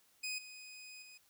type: tone with level steps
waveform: 20% pulse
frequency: 2500 Hz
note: D#7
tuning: 8 cents sharp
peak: -33 / -45 / -49 dBFS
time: 0.23-1.18 s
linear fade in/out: 10 ms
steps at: 0.38 / 1.02 s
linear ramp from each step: 5 ms
effects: white hiss -70 dBFS RMS until 1.29 s